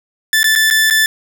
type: tone with dropouts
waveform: sawtooth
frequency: 1756 Hz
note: A6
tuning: 4 cents flat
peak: -6 dBFS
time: 0.33-1.06 s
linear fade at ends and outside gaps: 1 ms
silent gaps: 0.431-0.442 / 0.553-0.559 / 0.702-0.709 / 0.9-0.908 s
effects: none